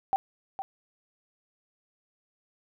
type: tone with echo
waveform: sine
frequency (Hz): 775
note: G5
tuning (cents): -20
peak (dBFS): -21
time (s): 0.13-0.16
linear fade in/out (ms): 0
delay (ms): 460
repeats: 1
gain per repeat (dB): -10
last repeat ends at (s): 0.62
effects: none